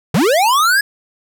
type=linear sweep; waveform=square; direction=up; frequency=123.7 to 1700 Hz; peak=-11 dBFS; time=0.14-0.81 s; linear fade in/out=5 ms; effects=none